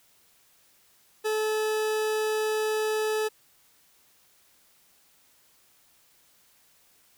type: tone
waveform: 40% pulse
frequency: 432 Hz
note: A4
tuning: 32 cents flat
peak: -24 dBFS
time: 1.24-3.29 s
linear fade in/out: 20 ms
effects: white hiss -62 dBFS RMS until 7.17 s